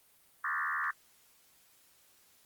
sine tone with frequency modulation, 1480 Hz, F#6, in tune, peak -30 dBFS, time 0.44-0.91 s, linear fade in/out 5 ms, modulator 77.1 Hz, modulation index 5.1, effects white hiss -65 dBFS RMS until 2.45 s + Opus 32 kbps

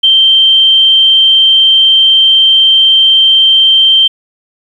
sine tone, 3136 Hz, G7, in tune, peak -3 dBFS, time 0.03-4.08 s, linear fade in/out 10 ms, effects 7-bit

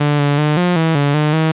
sawtooth tone with pitch steps, 146.8 / 143.9 / 150.4 / 177.8 / 162.2 / 143.1 / 151.1 / 159.1 Hz, D3 / D3 / D3 / F3 / E3 / D3 / D3 / D#3, 0 / -35 / +42 / +31 / -28 / -45 / +50 / +39 cents, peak -8 dBFS, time 0-1.52 s, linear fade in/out 10 ms, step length 190 ms, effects resampled to 8000 Hz + 7-bit

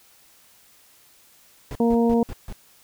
brown noise bursts, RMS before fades -32 dBFS, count 5, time 1.71-2.525 s, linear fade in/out 0 ms, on 43 ms, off 150 ms
harmonic tone, 233.1 Hz, A#3, in tune, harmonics 1 / 2 / 3 / 4, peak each -18 / -21 / -29 / -31 dBFS, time 1.8-2.23 s, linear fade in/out 2 ms
effects white hiss -55 dBFS RMS until 2.83 s

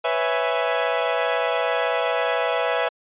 sawtooth chord, C# minor seventh, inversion third, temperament equal with one note detuned, 496.5 / 554.4 / 659.3 / 830.6 Hz, B4 / C#5 / E5 / G#5, +9 / 0 / 0 / 0 cents, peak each -21 / -24 / -20 / -24 dBFS, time 0.04-2.89 s, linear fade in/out 10 ms, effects resampled to 8000 Hz

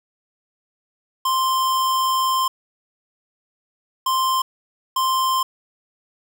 square tone bursts at uneven times, 1046.5 Hz, C6, in tune, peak -18 dBFS, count 3, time 1.25-2.48 / 4.06-4.42 / 4.96-5.43 s, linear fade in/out 5 ms, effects 8-bit

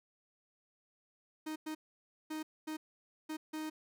45% pulse tone bursts at uneven times, 311.1 Hz, D#4, in tune, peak -38 dBFS, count 6, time 1.46-1.56 / 1.66-1.75 / 2.3-2.43 / 2.67-2.77 / 3.29-3.37 / 3.53-3.7 s, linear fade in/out 10 ms, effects none

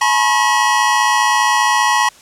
square tone cluster, 854 / 969 / 1079 / 1920 Hz, G#5 / B5 / C#6 / B6, +48 / -33 / -47 / -49 cents, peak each -18 dBFS, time 0.01-2.09 s, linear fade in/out 5 ms, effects white hiss -44 dBFS RMS until 2.21 s + low-pass 9000 Hz 12 dB/octave

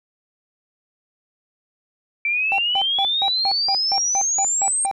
sine exponential sweep, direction up, 2323 to 8660 Hz, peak -18 dBFS, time 2.25-4.86 s, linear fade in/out 2 ms
triangle tone bursts, 787 Hz, G5, 7 cents sharp, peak -18 dBFS, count 11, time 2.52-4.913 s, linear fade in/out 0 ms, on 63 ms, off 170 ms
effects none

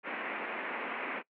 white band-pass noise, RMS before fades -38 dBFS, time 0.03-1.23 s, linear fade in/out 50 ms, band 210 to 2500 Hz, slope 48 dB/octave, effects noise-tail reverb RT60 0.1 s tail -22 dB re dry

